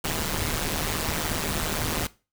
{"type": "noise with amplitude modulation", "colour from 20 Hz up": "pink", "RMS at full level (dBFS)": -24, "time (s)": [0.04, 2.07], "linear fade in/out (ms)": 5, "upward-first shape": "sine", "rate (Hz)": 156, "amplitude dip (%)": 85, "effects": ["noise-tail reverb RT60 0.3 s tail -19 dB re dry"]}